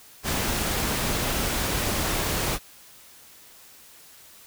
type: noise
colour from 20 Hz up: pink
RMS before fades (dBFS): -26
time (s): 0.23-2.59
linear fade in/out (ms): 50
effects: white hiss -50 dBFS RMS until 4.46 s